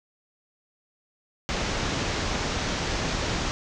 pink low-pass noise, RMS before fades -28 dBFS, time 1.49-3.51 s, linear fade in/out 0 ms, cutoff 6800 Hz, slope 48 dB/octave, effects none

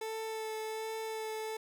30% pulse tone with vibrato, 440 Hz, A4, in tune, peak -34 dBFS, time 0.01-1.57 s, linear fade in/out 5 ms, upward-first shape sine, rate 1.3 Hz, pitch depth 13 cents each way, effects none

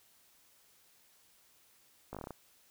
slowing click train, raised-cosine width 1 ms, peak -28 dBFS, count 8, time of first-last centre 2.13-2.307 s, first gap 17 ms, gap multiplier 1.13, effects white hiss -66 dBFS RMS until 2.7 s

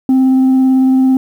sine tone with vibrato, 261.6 Hz, C4, in tune, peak -4 dBFS, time 0.09-1.17 s, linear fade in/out 2 ms, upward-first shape sine, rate 18 Hz, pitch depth 10 cents each way, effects tanh soft clip ceiling -6 dBFS + 7-bit

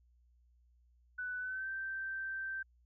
sine tone with pitch glide, 1492 to 1560.8 Hz, F#6 to G6, +14 to -8 cents, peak -37 dBFS, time 1.18-2.63 s, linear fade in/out 10 ms, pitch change +78 cents, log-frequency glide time 1.39-1.69 s, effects added 60 Hz sine -65 dBFS peak until 2.85 s

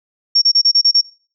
sine tone bursts, 5510 Hz, F8, 24 cents flat, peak -8 dBFS, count 7, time 0.35-1.013 s, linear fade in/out 10 ms, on 69 ms, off 30 ms, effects noise-tail reverb RT60 0.4 s tail -22 dB re dry

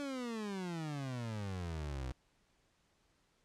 30% pulse exponential sweep, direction down, 290 to 61.2 Hz, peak -36 dBFS, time 0-2.12 s, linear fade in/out 0 ms, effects pink hiss -74 dBFS RMS until 3.44 s + low-pass 8000 Hz 12 dB/octave

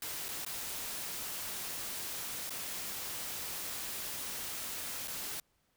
white noise with dropouts, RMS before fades -40 dBFS, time 0.02-5.4 s, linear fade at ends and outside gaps 2 ms, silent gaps 0.284-0.288 / 0.45-0.463 / 2.496-2.505 / 5.075-5.08 s, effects pink hiss -75 dBFS RMS until 5.76 s

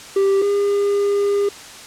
triangle tone pair in turn, 392 / 404.2 Hz, G4 / G#4, 0 / -47 cents, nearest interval minor second, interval 53 cents, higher second, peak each -11 / -13 dBFS, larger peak first, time 0.16-0.42 / 0.42-1.49 s, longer second, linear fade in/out 5 ms, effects white hiss -37 dBFS RMS until 1.86 s + low-pass 8000 Hz 12 dB/octave

